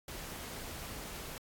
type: noise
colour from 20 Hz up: pink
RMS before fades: -44 dBFS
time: 0.08-1.38 s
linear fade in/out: 2 ms
effects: AAC 64 kbps